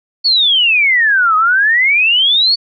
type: exponential two-way sweep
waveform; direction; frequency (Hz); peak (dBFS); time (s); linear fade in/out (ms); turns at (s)
sine; down then up; 4523 to 1243 to 4523; -8; 0.24-2.56; 20; 1.36
effects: none